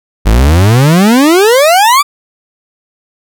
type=exponential sweep; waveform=40% pulse; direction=up; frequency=49 to 1201 Hz; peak=-3 dBFS; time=0.25-2.03 s; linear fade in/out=20 ms; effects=none